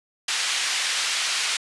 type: band-pass noise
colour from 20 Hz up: pink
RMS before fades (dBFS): -25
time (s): 0.28-1.57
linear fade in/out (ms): 5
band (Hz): 2000 to 7000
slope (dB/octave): 12
effects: resampled to 24000 Hz